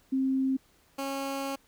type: tone pair in turn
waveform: sine / 15% pulse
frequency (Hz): 265.2 / 273.8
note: C4 / C#4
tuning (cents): +23 / -21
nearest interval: minor second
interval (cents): 56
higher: second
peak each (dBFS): -24 / -25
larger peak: first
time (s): 0.12-0.57 / 0.98-1.56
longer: second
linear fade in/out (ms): 10
effects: pink hiss -64 dBFS RMS until 1.67 s